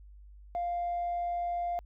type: tone with tanh clipping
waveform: triangle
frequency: 698.5 Hz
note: F5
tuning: in tune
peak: -30 dBFS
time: 0.55-1.79 s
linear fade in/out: 0 ms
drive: 5 dB
effects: added 50 Hz sine -49 dBFS peak until 1.85 s